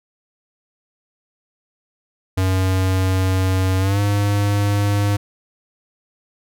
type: tone with pitch glide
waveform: square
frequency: 94 to 101.92 Hz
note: F#2 to G#2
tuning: +28 to -32 cents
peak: -16 dBFS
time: 2.37-5.17 s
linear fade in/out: 10 ms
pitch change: +140 cents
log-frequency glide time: 3.79-4 s
effects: none